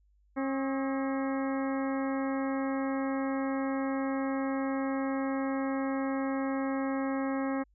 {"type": "harmonic tone with a mistuned harmonic", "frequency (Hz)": 270, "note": "C#4", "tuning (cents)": -45, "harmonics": [1, 2, 3, 4, 5, 6, 7, 8], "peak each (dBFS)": [-30, -36, -40, -42, -44, -46, -47, -48], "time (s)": [0.36, 7.64], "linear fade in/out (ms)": 20, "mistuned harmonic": 5, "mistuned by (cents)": -75, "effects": ["added 50 Hz sine -63 dBFS peak until 7.74 s"]}